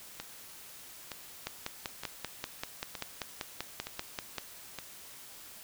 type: two click trains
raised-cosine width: 0.2 ms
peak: -17 / -21 dBFS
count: 16 / 6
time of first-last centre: 1.47-4.383 / 0.2-4.787 s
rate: 5.15 / 1.09 Hz
effects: white hiss -50 dBFS RMS until 5.63 s